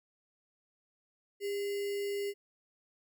sine tone with sample-and-hold, 403.1 Hz, G4, 48 cents sharp, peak -32 dBFS, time 1.4-2.34 s, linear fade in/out 50 ms, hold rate 2450 Hz, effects none

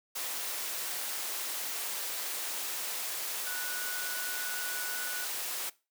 sine tone in noise, 1474 Hz, F#6, 7 cents flat, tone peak -38 dBFS, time 3.46-5.25 s, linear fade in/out 10 ms, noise white, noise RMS -36 dBFS, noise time 0.15-5.7 s, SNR -5 dB, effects noise-tail reverb RT60 0.3 s tail -21 dB re dry + high-pass 400 Hz 12 dB/octave

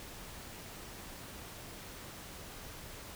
silence, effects pink hiss -48 dBFS RMS until 3.15 s

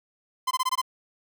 45% pulse tone bursts, 1030 Hz, C6, 28 cents flat, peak -22 dBFS, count 6, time 0.47-0.816 s, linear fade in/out 10 ms, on 41 ms, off 20 ms, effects none

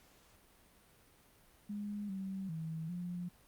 sine tone with pitch steps, 206 / 192.1 / 160.8 / 176.5 Hz, G#3 / G3 / E3 / F3, -14 / -35 / -43 / +19 cents, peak -38 dBFS, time 1.69-3.29 s, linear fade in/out 10 ms, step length 400 ms, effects pink hiss -65 dBFS RMS until 3.47 s + Opus 48 kbps

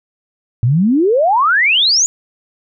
sine exponential sweep, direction up, 110.3 to 7040 Hz, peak -9 dBFS, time 0.63-2.06 s, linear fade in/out 0 ms, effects none

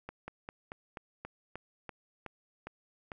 slowing click train, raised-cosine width 0.5 ms, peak -26 dBFS, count 11, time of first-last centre 0.09-3.118 s, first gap 190 ms, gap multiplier 1.1, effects none

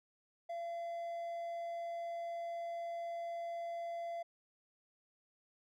triangle tone, 681 Hz, F5, 44 cents flat, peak -37 dBFS, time 0.49-4.23 s, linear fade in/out 10 ms, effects none

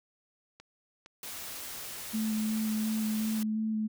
click train, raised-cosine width 0.2 ms, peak -32 dBFS, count 4, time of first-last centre 0.6-1.982 s, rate 2.17 Hz
white noise, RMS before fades -41 dBFS, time 1.23-3.43 s, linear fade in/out 2 ms
sine tone with vibrato, 217.6 Hz, A3, 19 cents flat, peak -28 dBFS, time 2.13-3.88 s, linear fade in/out 20 ms, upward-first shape square, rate 2.8 Hz, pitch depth 11 cents each way
effects none

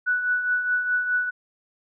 sine tone with tremolo, 1480 Hz, F#6, in tune, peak -18 dBFS, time 0.06-1.31 s, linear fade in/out 20 ms, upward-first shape triangle, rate 4.8 Hz, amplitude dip 60%, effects none

